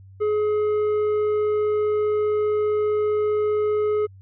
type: tone with tanh clipping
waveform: sine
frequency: 422.4 Hz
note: G#4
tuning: 29 cents sharp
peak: -20 dBFS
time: 0.2-4.07 s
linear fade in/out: 20 ms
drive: 7 dB
effects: added 96 Hz sine -43 dBFS peak until 4.21 s

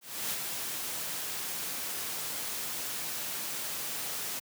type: noise with ADSR envelope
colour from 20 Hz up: white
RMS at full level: -32 dBFS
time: 0.01-4.4 s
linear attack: 310 ms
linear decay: 27 ms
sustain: -4 dB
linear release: 15 ms
effects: high-pass 100 Hz 12 dB/octave

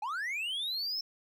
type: linear sweep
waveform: triangle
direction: up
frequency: 794 to 5360 Hz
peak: -31 dBFS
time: 0.02-1.01 s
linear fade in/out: 5 ms
effects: none

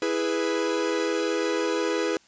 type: chord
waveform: 45% pulse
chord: E major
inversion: none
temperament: equal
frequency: 329.6 / 415.3 / 493.9 Hz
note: E4 / G#4 / B4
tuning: 0 / 0 / 0 cents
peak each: -28 dBFS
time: 0.02-2.17 s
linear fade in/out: 2 ms
effects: white hiss -58 dBFS RMS until 2.27 s + resampled to 16000 Hz

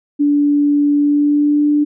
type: tone with pitch glide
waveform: sine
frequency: 290 to 294.9 Hz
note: D4 to D4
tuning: -22 to +7 cents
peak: -10 dBFS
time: 0.19-1.85 s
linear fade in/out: 20 ms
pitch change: +29 cents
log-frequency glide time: 0.96-1.68 s
effects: none

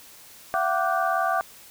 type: tone cluster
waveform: sine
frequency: 675 / 753 / 1171 / 1468 / 1554 Hz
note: E5 / F#5 / D6 / F#6 / G6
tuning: +41 / +30 / -5 / -14 / -16 cents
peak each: -26 / -26 / -26 / -31 / -33 dBFS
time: 0.54-1.41 s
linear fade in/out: 0 ms
effects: white hiss -48 dBFS RMS until 1.7 s

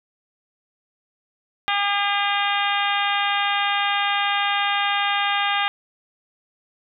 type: harmonic tone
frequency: 404.1 Hz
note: G#4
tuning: 47 cents flat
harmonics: 2 / 3 / 4 / 5 / 6 / 7 / 8 / 9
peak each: -24 / -26 / -27 / -28 / -29 / -29 / -30 / -31 dBFS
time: 1.68-5.68 s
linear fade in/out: 0 ms
effects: none

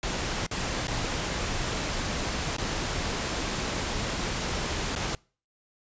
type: noise with dropouts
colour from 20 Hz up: pink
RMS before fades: -30 dBFS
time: 0.03-5.15 s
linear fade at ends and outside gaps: 1 ms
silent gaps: 0.465-0.512 / 0.871-0.881 / 2.566-2.583 / 4.952-4.961 s
effects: noise-tail reverb RT60 0.4 s tail -26 dB re dry + resampled to 16000 Hz

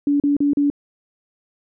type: tone bursts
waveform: sine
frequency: 286.9 Hz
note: D4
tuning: 40 cents flat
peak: -14 dBFS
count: 4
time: 0.07-0.701 s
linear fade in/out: 2 ms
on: 130 ms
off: 37 ms
effects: none

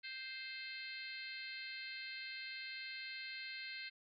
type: harmonic tone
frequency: 523.3 Hz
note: C5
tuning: in tune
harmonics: 3 / 4 / 5 / 6 / 7 / 8 / 9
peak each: -52 / -49 / -52 / -57 / -58 / -50 / -61 dBFS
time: 0.03-3.9 s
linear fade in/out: 20 ms
effects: none

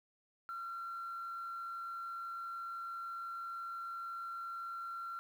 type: tone with frequency modulation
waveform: sine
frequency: 1366 Hz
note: F6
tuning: 39 cents flat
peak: -39 dBFS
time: 0.49-5.19 s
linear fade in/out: 0 ms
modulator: 89.9 Hz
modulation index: 0.33
effects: tanh soft clip ceiling -37 dBFS + 11-bit

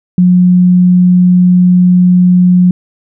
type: tone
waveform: sine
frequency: 180 Hz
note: F#3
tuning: 47 cents flat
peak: -3 dBFS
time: 0.18-2.71 s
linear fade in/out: 2 ms
effects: none

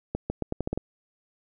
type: accelerating click train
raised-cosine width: 2 ms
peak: -14 dBFS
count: 8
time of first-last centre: 0.15-0.776 s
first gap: 150 ms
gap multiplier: 0.82
effects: none

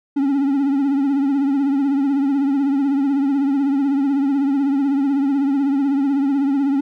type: tone with vibrato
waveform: triangle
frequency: 277.2 Hz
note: C#4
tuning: in tune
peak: -13 dBFS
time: 0.16-6.81 s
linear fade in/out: 10 ms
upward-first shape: triangle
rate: 16 Hz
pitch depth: 83 cents each way
effects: none

